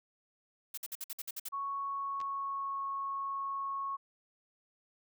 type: noise bursts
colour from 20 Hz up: blue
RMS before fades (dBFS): -40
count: 9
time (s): 0.74-1.487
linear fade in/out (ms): 5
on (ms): 35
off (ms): 54
type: tone with pitch glide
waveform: sine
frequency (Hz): 1108.7 to 1099.8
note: C#6 to C#6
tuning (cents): 0 to -14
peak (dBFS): -34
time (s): 1.52-3.97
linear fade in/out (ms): 20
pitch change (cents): -14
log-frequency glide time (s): 1.79-2.85
type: clicks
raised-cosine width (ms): 0.2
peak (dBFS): -33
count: 2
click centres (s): 2.203 / 2.214
effects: none